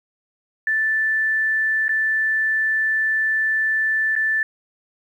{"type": "tone with dropouts", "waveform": "sine", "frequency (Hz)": 1760, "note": "A6", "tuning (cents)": 0, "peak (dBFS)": -17, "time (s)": [0.67, 4.43], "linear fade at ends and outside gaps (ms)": 2, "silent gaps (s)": [[1.882, 1.892], [4.154, 4.162]], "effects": ["9-bit"]}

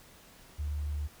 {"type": "tone", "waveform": "sine", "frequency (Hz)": 73.9, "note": "D2", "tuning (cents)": 11, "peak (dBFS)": -31, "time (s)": [0.58, 1.08], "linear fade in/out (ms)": 20, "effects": ["pink hiss -56 dBFS RMS until 1.2 s"]}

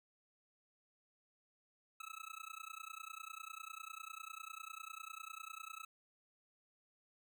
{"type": "tone with amplitude modulation", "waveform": "25% pulse", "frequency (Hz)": 1300, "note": "E6", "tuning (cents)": -24, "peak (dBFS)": -40, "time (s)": [2, 5.85], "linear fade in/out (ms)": 5, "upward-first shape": "sine", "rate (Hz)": 30, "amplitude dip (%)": 100, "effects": []}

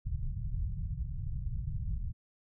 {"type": "low-pass noise", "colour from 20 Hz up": "pink", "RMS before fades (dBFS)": -35, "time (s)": [0.05, 2.13], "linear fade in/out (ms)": 20, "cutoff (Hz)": 150, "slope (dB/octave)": 48, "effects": []}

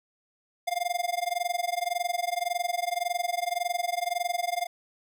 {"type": "tone with amplitude modulation", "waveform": "square", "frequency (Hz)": 704, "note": "F5", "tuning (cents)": 14, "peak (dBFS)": -24, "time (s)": [0.67, 4.67], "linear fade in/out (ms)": 10, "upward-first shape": "sine", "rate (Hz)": 21.8, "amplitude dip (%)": 95, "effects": []}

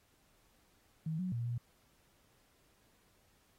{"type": "tone with pitch steps", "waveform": "sine", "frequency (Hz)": [159.2, 183.7, 118, 119.8], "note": ["D#3", "F#3", "A#2", "A#2"], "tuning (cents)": [40, -12, 22, 48], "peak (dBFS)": -34, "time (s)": [1.06, 1.58], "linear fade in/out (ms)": 5, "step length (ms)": 130, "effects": ["pink hiss -71 dBFS RMS until 3.58 s", "AAC 48 kbps"]}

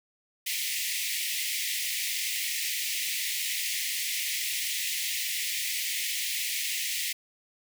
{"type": "high-pass noise", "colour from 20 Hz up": "pink", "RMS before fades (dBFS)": -31, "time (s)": [0.46, 7.13], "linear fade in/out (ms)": 10, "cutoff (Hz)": 1900, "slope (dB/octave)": 96, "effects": []}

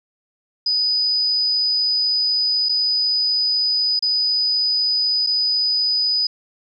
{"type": "tone with dropouts", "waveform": "sine", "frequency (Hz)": 4978, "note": "D#8", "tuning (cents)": 0, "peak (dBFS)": -16, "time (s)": [0.66, 6.27], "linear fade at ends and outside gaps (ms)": 5, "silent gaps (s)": [[2.688, 2.692], [3.993, 4.024], [5.265, 5.27]], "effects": []}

